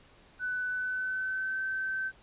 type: tone with pitch glide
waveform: sine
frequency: 1497 to 1542.6 Hz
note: F#6 to G6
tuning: +20 to -28 cents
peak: -30 dBFS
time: 0.39-2.12 s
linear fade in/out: 50 ms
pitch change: +52 cents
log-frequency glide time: 0.69-1.61 s
effects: pink hiss -59 dBFS RMS until 2.22 s + resampled to 8000 Hz